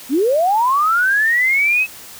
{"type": "linear sweep", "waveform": "sine", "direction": "up", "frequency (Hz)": [237.5, 2600], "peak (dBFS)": -12, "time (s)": [0.09, 1.87], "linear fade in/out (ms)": 50, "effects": ["white hiss -37 dBFS RMS until 2.19 s"]}